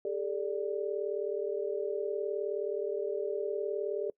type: chord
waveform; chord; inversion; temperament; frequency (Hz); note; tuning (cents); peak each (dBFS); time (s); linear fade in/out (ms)
sine; G suspended second; none; equal with one note detuned; 400.7 / 440 / 587.3; G4 / A4 / D5; +38 / 0 / 0; -34 / -35 / -37; 0.05-4.1; 2
effects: noise-tail reverb RT60 0.1 s tail -24 dB re dry